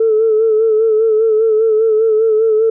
sine tone with vibrato, 440 Hz, A4, in tune, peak -8 dBFS, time 0-2.7 s, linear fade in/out 5 ms, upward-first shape sine, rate 5 Hz, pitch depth 46 cents each way, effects tanh soft clip ceiling -4 dBFS

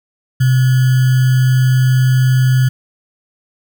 sine tone with sample-and-hold, 128.6 Hz, C3, 30 cents flat, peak -8 dBFS, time 0.4-2.69 s, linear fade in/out 10 ms, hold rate 1575 Hz, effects none

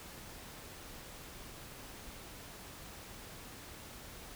silence, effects pink hiss -50 dBFS RMS until 4.35 s

